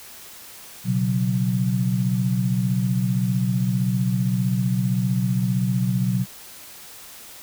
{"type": "chord", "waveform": "sine", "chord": "B suspended second", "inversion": "none", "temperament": "just", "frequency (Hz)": [123.47, 138.9, 185.21], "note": ["B2", "C#3", "F#3"], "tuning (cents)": [0, 4, 2], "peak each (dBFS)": [-22, -27, -22], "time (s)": [0.84, 6.26], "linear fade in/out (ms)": 50, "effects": ["white hiss -42 dBFS RMS until 7.42 s"]}